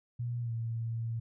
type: tone with pitch glide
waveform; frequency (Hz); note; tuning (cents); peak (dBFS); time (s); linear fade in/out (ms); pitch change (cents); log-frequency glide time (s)
sine; 120 to 114.71; B2 to A#2; -49 to -27; -32; 0.19-1.2; 10; -78; 0.41-0.52
effects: none